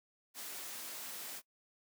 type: noise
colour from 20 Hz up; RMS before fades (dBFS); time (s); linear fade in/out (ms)
white; -45; 0.34-1.42; 50
effects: noise-tail reverb RT60 0.1 s tail -21 dB re dry + high-pass 200 Hz 12 dB/octave